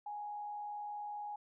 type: tone with frequency modulation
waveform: sine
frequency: 830.6 Hz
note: G#5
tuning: in tune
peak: -40 dBFS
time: 0.06-1.36 s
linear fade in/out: 5 ms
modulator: 75 Hz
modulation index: 0.26
effects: none